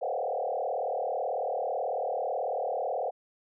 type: tone with frequency modulation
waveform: sine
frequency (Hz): 627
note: D#5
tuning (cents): +13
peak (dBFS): -28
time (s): 0.01-3.11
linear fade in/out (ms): 20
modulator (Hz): 38.2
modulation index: 3.9
effects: none